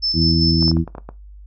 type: tone with tremolo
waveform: sine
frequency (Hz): 5274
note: E8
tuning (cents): 0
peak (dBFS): -17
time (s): 0.02-0.72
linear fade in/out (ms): 20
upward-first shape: square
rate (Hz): 5.1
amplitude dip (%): 40
type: harmonic tone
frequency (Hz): 81.9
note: E2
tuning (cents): -11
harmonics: 1 / 2 / 3 / 4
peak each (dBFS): -20 / -18 / -22 / -21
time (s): 0.13-0.85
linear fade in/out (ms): 50
type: clicks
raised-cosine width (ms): 1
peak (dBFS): -18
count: 8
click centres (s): 0.626 / 0.68 / 0.715 / 0.769 / 0.877 / 0.951 / 0.982 / 1.09
effects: noise-tail reverb RT60 0.2 s tail -17 dB re dry + added 50 Hz sine -37 dBFS peak until 1.46 s